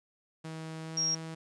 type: tone with pitch glide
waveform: sawtooth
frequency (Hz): 160 to 161.67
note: D#3 to E3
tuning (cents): +49 to -33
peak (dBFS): -35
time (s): 0.44-1.35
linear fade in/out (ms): 10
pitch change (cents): +18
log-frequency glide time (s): 0.82-0.97
type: tone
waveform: sine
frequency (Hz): 5600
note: F8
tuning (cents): +4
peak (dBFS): -27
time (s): 0.97-1.15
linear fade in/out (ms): 5
effects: resampled to 22050 Hz + 11-bit